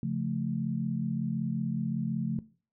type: chord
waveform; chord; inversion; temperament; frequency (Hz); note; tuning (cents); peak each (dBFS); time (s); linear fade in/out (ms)
sine; Db augmented; none; equal; 138.59 / 174.61 / 220; Db3 / F3 / A3; 0 / 0 / 0; -33; 0.03-2.39; 2
effects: noise-tail reverb RT60 0.4 s tail -19 dB re dry